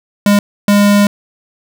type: tone bursts at uneven times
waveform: square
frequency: 203.9 Hz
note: G#3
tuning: 32 cents flat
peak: -7 dBFS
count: 2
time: 0.26-0.39 / 0.68-1.07 s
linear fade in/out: 2 ms
effects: none